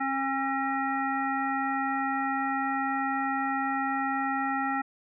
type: harmonic tone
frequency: 270.4 Hz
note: C#4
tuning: 43 cents flat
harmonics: 1 / 3 / 5 / 7 / 9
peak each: -32 / -30 / -32 / -34 / -45 dBFS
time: 0-4.82 s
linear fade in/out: 10 ms
effects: none